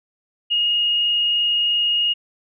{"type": "tone with frequency modulation", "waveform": "sine", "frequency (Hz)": 2863, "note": "F7", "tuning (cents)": 42, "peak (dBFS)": -16, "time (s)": [0.5, 2.14], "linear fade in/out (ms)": 20, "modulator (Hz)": 23, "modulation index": 0.61, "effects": []}